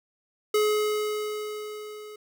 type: tone with level ramp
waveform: square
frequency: 423.7 Hz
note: G#4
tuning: 35 cents sharp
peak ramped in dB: -20 to -41 dBFS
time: 0.54-2.16 s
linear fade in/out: 5 ms
effects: none